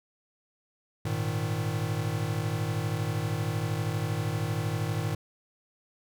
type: chord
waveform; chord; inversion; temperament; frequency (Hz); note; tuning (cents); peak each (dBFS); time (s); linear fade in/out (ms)
square; Ab suspended second; none; equal; 103.83 / 116.54 / 155.56; Ab2 / Bb2 / Eb3; 0 / 0 / 0; -33; 1.05-5.15; 5
effects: none